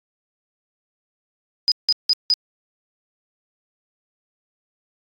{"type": "tone bursts", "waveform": "sine", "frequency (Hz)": 4978, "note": "D#8", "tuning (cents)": 0, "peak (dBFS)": -13, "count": 4, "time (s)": [1.68, 2.338], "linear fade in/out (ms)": 0, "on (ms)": 37, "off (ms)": 170, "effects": ["AAC 64 kbps"]}